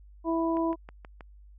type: harmonic tone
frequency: 329.6 Hz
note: E4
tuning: in tune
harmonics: 1 / 2 / 3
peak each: -26 / -32 / -32 dBFS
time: 0.24-0.76 s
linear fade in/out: 50 ms
type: click train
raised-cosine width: 0.5 ms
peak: -29 dBFS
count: 5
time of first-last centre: 0.57-1.208 s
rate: 6.27 Hz
effects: added 50 Hz sine -49 dBFS peak until 1.58 s